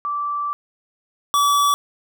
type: tone pair in turn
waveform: sine / square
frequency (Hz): 1165 / 1147.6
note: D6 / D6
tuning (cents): -14 / -40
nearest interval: unison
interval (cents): 26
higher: first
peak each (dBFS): -21 / -15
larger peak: second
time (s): 0.05-0.53 / 1.34-1.74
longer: first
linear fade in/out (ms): 0
effects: none